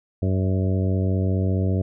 harmonic tone with a mistuned harmonic, 94.9 Hz, F#2, 44 cents sharp, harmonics 1 / 2 / 3 / 4 / 5 / 6 / 7, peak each -20 / -26 / -30 / -32 / -34 / -36 / -37 dBFS, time 0.22-1.82 s, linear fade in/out 5 ms, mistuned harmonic 7, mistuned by -27 cents, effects none

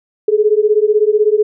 sine beating tone pair, 416 / 432 Hz, G#4 / A4, +3 / -32 cents, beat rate 16 Hz, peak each -12 dBFS, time 0.28-1.43 s, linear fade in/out 5 ms, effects none

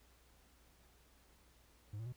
triangle tone with pitch steps, 103.83 / 113.23 / 123.48 Hz, G#2 / A#2 / B2, 0 / -50 / 0 cents, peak -40 dBFS, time 1.93-2.125 s, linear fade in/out 5 ms, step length 65 ms, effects added 60 Hz sine -68 dBFS peak until 2.16 s + pink hiss -69 dBFS RMS until 2.16 s

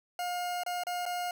40% pulse tone with dropouts, 712 Hz, F5, 33 cents sharp, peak -31 dBFS, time 0.19-1.31 s, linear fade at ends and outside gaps 2 ms, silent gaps 0.635-0.663 / 0.836-0.868 / 1.055-1.062 s, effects none

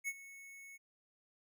square tone with ADSR envelope, 2204 Hz, C#7, 11 cents flat, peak -35 dBFS, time 0.04-0.78 s, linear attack 40 ms, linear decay 47 ms, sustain -17 dB, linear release 25 ms, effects none

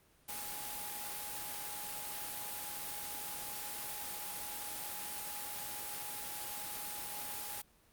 sine tone in noise, 830.6 Hz, G#5, in tune, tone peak -49 dBFS, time 0.28-7.62 s, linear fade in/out 10 ms, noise white, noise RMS -42 dBFS, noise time 0.28-7.62 s, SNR -10 dB, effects pink hiss -67 dBFS RMS until 7.92 s + Opus 32 kbps

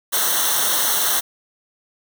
white noise with comb filter, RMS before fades -19 dBFS, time 0.12-1.21 s, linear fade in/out 20 ms, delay 0.41 ms, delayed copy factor -0.9, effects none

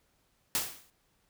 white noise with exponential decay, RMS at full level -27 dBFS, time 0.55-0.9 s, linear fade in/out 0 ms, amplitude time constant 75 ms, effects pink hiss -72 dBFS RMS until 1.29 s

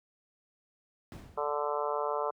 brown noise with exponential decay, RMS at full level -38 dBFS, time 1.12-1.72 s, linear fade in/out 0 ms, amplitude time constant 130 ms
harmonic tone, 146.83 Hz, D3, in tune, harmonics 3 / 4 / 5 / 6 / 7 / 8 / 9, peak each -35 / -35 / -39 / -38 / -36 / -40 / -40 dBFS, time 1.37-2.31 s, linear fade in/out 10 ms
effects high-pass 60 Hz 12 dB/octave

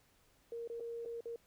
sine tone with dropouts, 466.2 Hz, A#4, in tune, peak -40 dBFS, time 0.52-1.36 s, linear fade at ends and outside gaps 2 ms, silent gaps 0.676-0.699 / 0.799-0.805 / 1.051-1.058 / 1.207-1.256 s, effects pink hiss -70 dBFS RMS until 1.46 s

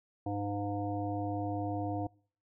harmonic tone, 101.8 Hz, G#2, 34 cents flat, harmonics 1 / 3 / 5 / 7 / 9, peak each -37 / -36 / -43 / -38 / -48 dBFS, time 0.26-2.07 s, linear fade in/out 5 ms, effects noise-tail reverb RT60 0.5 s tail -25 dB re dry

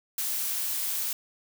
blue noise, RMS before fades -30 dBFS, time 0.18-1.13 s, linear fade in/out 2 ms, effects none

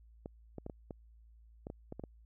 clicks, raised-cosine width 2 ms, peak -29 dBFS, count 10, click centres 0.259 / 0.583 / 0.664 / 0.698 / 0.908 / 1.669 / 1.701 / 1.924 / 1.996 / 2.038 s, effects added 56 Hz sine -57 dBFS peak until 2.25 s

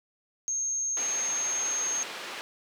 sine tone, 6430 Hz, G8, 43 cents sharp, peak -27 dBFS, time 0.48-2.03 s, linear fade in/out 0 ms
white band-pass noise, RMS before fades -39 dBFS, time 0.97-2.41 s, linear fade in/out 0 ms, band 300 to 3200 Hz, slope 12 dB/octave
effects none

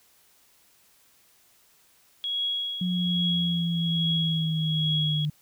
sine tone with tremolo, 3322 Hz, G#7, in tune, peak -24 dBFS, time 2.24-5.25 s, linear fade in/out 0 ms, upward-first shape triangle, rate 1.2 Hz, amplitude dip 70%
sine exponential sweep, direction down, 180.9 to 150 Hz, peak -24 dBFS, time 2.81-5.3 s, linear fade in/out 5 ms
effects white hiss -61 dBFS RMS until 5.41 s

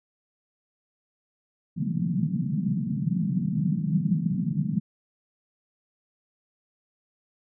white band-pass noise, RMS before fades -26 dBFS, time 1.76-4.8 s, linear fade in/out 20 ms, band 140 to 210 Hz, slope 48 dB/octave, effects none

